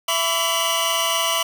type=tone cluster; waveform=sawtooth; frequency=664 / 1006 / 1143 / 2854 / 3042 Hz; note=E5 / B5 / D6 / F7 / F#7; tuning=+12 / +32 / -47 / +37 / +47 cents; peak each=-22 dBFS; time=0.08-1.43 s; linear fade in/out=5 ms; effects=8-bit